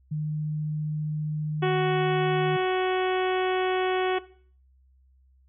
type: tone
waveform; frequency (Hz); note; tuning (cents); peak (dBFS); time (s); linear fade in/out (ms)
sine; 152.5; D#3; -34; -26; 0.11-2.57; 10
type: harmonic tone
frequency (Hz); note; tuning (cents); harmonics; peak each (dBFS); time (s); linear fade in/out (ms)
371.1; F#4; +5; 1 / 2 / 3 / 4 / 5 / 6 / 7 / 8 / 9; -23 / -29 / -33 / -35 / -37 / -39 / -40 / -41 / -42; 1.62-4.19; 10
effects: noise-tail reverb RT60 0.5 s tail -18 dB re dry + added 65 Hz sine -57 dBFS peak until 5.48 s